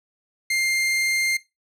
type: tone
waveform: sawtooth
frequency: 2107 Hz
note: C7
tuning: 12 cents sharp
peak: -17 dBFS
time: 0.5-1.37 s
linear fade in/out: 5 ms
effects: noise-tail reverb RT60 0.2 s tail -17 dB re dry + low-pass 11000 Hz 12 dB/octave